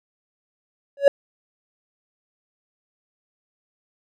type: tone with exponential growth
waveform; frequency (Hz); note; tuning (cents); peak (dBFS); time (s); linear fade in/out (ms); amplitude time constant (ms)
triangle; 562; C#5; +24; -3; 0.97-1.08; 2; 22
effects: none